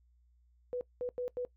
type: tone bursts at uneven times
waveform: sine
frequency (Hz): 493.9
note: B4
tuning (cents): 0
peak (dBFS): -33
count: 4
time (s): 0.73-0.81 / 1.01-1.09 / 1.18-1.28 / 1.37-1.45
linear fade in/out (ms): 0
effects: noise-tail reverb RT60 0.1 s tail -20 dB re dry + added 60 Hz sine -64 dBFS peak until 1.56 s